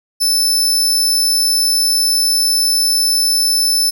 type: tone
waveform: sawtooth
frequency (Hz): 5274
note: E8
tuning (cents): 0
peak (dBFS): -9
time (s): 0.2-3.91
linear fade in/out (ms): 20
effects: none